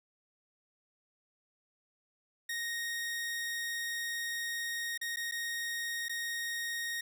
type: tone with dropouts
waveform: sawtooth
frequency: 1864.7 Hz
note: A#6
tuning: in tune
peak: -31 dBFS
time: 2.49-7.01 s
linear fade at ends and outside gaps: 5 ms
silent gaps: 4.977-5.013 / 5.161-5.169 / 5.313-5.32 / 6.084-6.094 s
effects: none